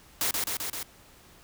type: noise with echo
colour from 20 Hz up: white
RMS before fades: -27 dBFS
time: 0.21-0.31 s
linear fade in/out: 2 ms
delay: 130 ms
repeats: 4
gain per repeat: -2 dB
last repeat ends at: 0.83 s
effects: pink hiss -55 dBFS RMS until 1.43 s